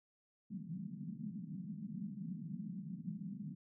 white band-pass noise, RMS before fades -45 dBFS, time 0.5-3.55 s, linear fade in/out 10 ms, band 160 to 210 Hz, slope 48 dB/octave, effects none

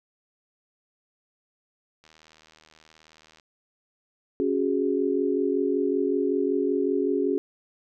click train, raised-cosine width 0.2 ms, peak -36 dBFS, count 108, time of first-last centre 2.04-3.398 s, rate 78.8 Hz
sine chord, C# suspended fourth, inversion none, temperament equal, 277.2 / 370 / 415.3 Hz, C#4 / F#4 / G#4, 0 / 0 / 0 cents, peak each -26 dBFS, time 4.4-7.38 s, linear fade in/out 0 ms
effects none

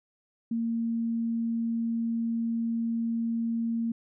sine tone, 230 Hz, A#3, 23 cents flat, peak -26 dBFS, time 0.51-3.92 s, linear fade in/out 5 ms, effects none

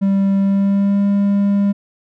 triangle tone with pitch glide, 196 to 200.7 Hz, G3 to G3, 0 to +41 cents, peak -10 dBFS, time 0.01-1.73 s, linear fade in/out 20 ms, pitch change +41 cents, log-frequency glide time 0.39-1.05 s, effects none

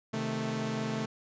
sawtooth chord, A diminished, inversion first, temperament equal, 130.81 / 155.56 / 220 Hz, C3 / Eb3 / A3, 0 / 0 / 0 cents, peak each -33 / -35 / -29 dBFS, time 0.13-1.06 s, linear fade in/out 10 ms, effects resampled to 16000 Hz

